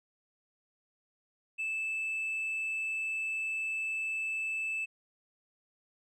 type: tone with tanh clipping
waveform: triangle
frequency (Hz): 2629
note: E7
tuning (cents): -5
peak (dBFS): -32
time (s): 1.58-4.86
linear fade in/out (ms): 20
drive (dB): 6
effects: none